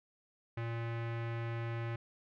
square tone with low-pass filter, 116 Hz, A#2, 8 cents flat, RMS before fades -38 dBFS, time 0.57-1.96 s, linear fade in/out 5 ms, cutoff 2200 Hz, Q 1.8, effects none

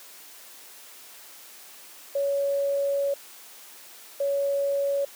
sine tone pair in turn, 560 / 560 Hz, C#5 / C#5, +18 / +18 cents, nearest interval unison, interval 0 cents, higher neither, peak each -22 dBFS, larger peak neither, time 2.15-3.14 / 4.2-5.05 s, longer first, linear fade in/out 5 ms, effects white hiss -47 dBFS RMS until 5.15 s + high-pass 300 Hz 12 dB/octave

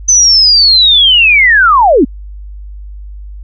sine linear sweep, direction down, 6150 to 221.5 Hz, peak -3 dBFS, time 0.08-2.05 s, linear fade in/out 10 ms, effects added 50 Hz sine -24 dBFS peak until 3.43 s

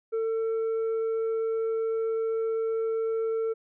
triangle tone with tanh clipping, 448.7 Hz, A4, 34 cents sharp, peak -26 dBFS, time 0.12-3.54 s, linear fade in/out 20 ms, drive 8 dB, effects none

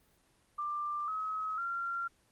sine tone with pitch steps, 1186 / 1278.5 / 1378.2 Hz, D6 / D#6 / F6, +17 / +47 / -23 cents, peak -33 dBFS, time 0.58-2.08 s, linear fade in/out 10 ms, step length 500 ms, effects pink hiss -69 dBFS RMS until 2.31 s + Opus 24 kbps

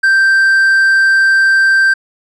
triangle tone, 1568 Hz, G6, in tune, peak -5 dBFS, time 0.03-1.94 s, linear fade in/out 10 ms, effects resampled to 24000 Hz

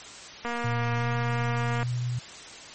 click train, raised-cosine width 0.5 ms, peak -17 dBFS, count 328, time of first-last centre 0.45-1.83 s, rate 237 Hz
sine tone with pitch glide, 118.6 to 122.64 Hz, A#2 to B2, +30 to -12 cents, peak -26 dBFS, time 0.64-2.19 s, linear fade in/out 5 ms, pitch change +58 cents, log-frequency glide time 0.97-1.04 s
effects white hiss -43 dBFS RMS until 2.74 s + MP3 32 kbps

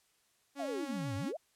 sawtooth tone with vibrato, 277.3 Hz, C#4, 1 cent sharp, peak -35 dBFS, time 0.55-1.33 s, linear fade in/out 50 ms, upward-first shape sine, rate 8.1 Hz, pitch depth 26 cents each way
sine exponential two-way sweep, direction down then up, 740 to 94.9 to 740 Hz, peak -36 dBFS, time 0.59-1.37 s, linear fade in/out 10 ms, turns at 1.17 s
effects white hiss -72 dBFS RMS until 1.55 s + low-pass 11000 Hz 12 dB/octave

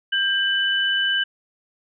sine tone pair together, 1588 / 2992 Hz, G6 / F#7, +22 / +19 cents, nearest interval major seventh, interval 1097 cents, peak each -21 dBFS, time 0.12-1.24 s, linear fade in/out 10 ms, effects none

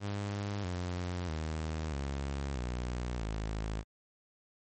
sawtooth tone with pitch steps, 101.4 / 89.3 / 78.64 / 69.26 / 60.99 / 53.71 Hz, G#2 / F2 / D#2 / C#2 / B1 / A1, -41 / +39 / +19 / -1 / -21 / -41 cents, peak -30 dBFS, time 0-3.84 s, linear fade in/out 50 ms, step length 640 ms, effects MP3 32 kbps

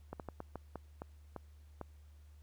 slowing click train, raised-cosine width 1 ms, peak -28 dBFS, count 9, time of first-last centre 0.13-1.813 s, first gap 68 ms, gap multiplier 1.31, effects added 74 Hz sine -55 dBFS peak until 2.42 s + pink hiss -73 dBFS RMS until 2.42 s

